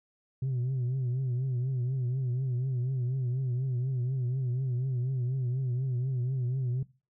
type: tone with vibrato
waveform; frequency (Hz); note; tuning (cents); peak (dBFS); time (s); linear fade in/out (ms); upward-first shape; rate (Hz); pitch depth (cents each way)
sine; 127.5; C3; -44; -25; 0.42-6.83; 5; triangle; 4.1; 110
effects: noise-tail reverb RT60 0.3 s tail -20 dB re dry + tanh soft clip ceiling -26 dBFS